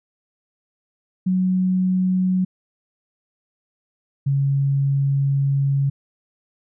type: tone pair in turn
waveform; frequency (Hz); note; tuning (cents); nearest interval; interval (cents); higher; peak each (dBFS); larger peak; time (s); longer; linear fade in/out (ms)
sine; 185 / 138.59; F#3 / C#3; 0 / 0; perfect fourth; 500; first; -16; neither; 1.26-2.45 / 4.26-5.9; second; 10
effects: none